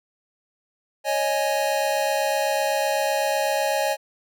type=chord; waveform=square; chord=C# suspended second; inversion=none; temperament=equal; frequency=554.4 / 622.3 / 830.6 Hz; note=C#5 / D#5 / G#5; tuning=0 / 0 / 0 cents; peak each=-26 dBFS; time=1.04-3.97 s; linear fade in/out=50 ms; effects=none